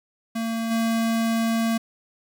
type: tone with level steps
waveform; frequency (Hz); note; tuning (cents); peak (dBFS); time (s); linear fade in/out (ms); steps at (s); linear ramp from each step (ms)
square; 227.2; A#3; -44; -25 / -21; 0.35-1.78; 10; 0.7; 20
effects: 9-bit